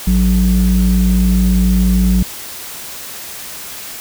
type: tone pair together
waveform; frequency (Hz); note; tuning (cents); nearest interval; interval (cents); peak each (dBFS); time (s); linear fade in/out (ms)
sine; 55 / 185; A1 / F#3; 0 / 0; octave + major sixth; 2100; -10 / -10; 0.07-2.23; 5
effects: tanh soft clip ceiling -5 dBFS + white hiss -29 dBFS RMS until 4 s